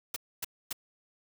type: noise bursts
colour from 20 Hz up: white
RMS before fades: -34 dBFS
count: 3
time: 0.14-0.729 s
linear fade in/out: 5 ms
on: 23 ms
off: 260 ms
effects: none